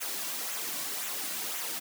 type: noise with flanger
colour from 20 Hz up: white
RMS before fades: -35 dBFS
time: 0-1.8 s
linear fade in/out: 20 ms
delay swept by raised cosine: 0.2 to 2.4 ms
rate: 1.9 Hz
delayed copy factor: -0.5
effects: high-pass 200 Hz 12 dB/octave